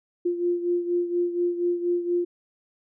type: beating tone pair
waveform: sine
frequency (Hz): 349.2 / 353.4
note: F4 / F4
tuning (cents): 0 / +21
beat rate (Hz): 4.2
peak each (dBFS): -23 / -29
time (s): 0.25-2.25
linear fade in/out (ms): 10
effects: none